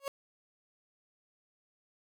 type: tone with exponential growth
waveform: 30% pulse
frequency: 553 Hz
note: C#5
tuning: 4 cents flat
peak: -27 dBFS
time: 0-0.08 s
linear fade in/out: 1 ms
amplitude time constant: 17 ms
effects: none